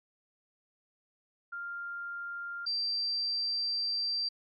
sine tone pair in turn, 1396.9 / 4699 Hz, F6 / D8, 0 / 0 cents, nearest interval octave + major sixth, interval 2100 cents, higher second, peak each -36 / -29 dBFS, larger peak second, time 1.52-2.66 / 2.66-4.29 s, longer second, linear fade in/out 10 ms, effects MP3 48 kbps

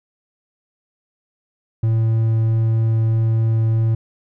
triangle tone, 112.3 Hz, A2, 36 cents sharp, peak -12 dBFS, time 1.83-3.95 s, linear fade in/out 5 ms, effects none

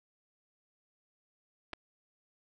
clicks, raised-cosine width 0.3 ms, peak -24 dBFS, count 2, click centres 1.732 / 1.735 s, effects none

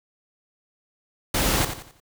pink noise with echo, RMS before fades -22 dBFS, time 1.34-1.65 s, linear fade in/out 5 ms, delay 88 ms, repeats 4, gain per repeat -9 dB, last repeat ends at 2.002 s, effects none

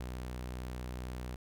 sawtooth tone, 62.2 Hz, B1, 13 cents sharp, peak -35 dBFS, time 0-1.36 s, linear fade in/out 5 ms, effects none

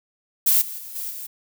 violet noise with level steps, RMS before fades -17 / -33 / -37 / -30 / -34 dBFS, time 0.46-1.27 s, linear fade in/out 10 ms, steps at 0.61 / 0.78 / 0.95 / 1.1 s, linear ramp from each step 10 ms, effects none

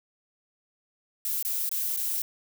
violet noise with dropouts, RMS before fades -29 dBFS, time 1.25-2.22 s, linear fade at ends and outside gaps 2 ms, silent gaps 1.426-1.449 / 1.692-1.714 / 1.965-1.971 s, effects none

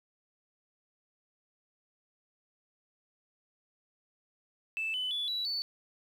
sine tone with pitch steps, 2637 / 3012 / 3440 / 3928 / 4486 Hz, E7 / F#7 / A7 / B7 / C#8, 0 / +30 / -40 / -10 / +20 cents, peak -30 dBFS, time 4.77-5.62 s, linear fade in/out 0 ms, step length 170 ms, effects tanh soft clip ceiling -27 dBFS + 10-bit

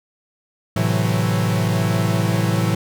45% pulse chord, F# half-diminished seventh, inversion first, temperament equal, 110 / 130.81 / 164.81 / 185 Hz, A2 / C3 / E3 / F#3, 0 / 0 / 0 / 0 cents, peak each -20 / -25 / -22 / -24 dBFS, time 0.76-2.75 s, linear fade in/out 5 ms, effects none

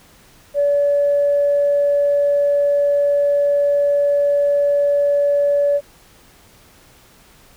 sine tone, 573 Hz, D5, 43 cents flat, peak -12 dBFS, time 0.54-5.81 s, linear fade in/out 50 ms, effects tanh soft clip ceiling -8 dBFS + pink hiss -49 dBFS RMS until 7.56 s

